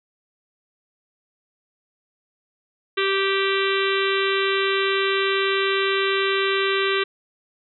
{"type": "harmonic tone", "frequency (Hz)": 390.3, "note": "G4", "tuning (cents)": -8, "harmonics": [1, 3, 4, 5, 6, 7, 8, 9, 10], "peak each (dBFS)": [-22, -27, -28, -29, -30, -30, -31, -32, -32], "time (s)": [2.97, 7.04], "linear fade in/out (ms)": 10, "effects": []}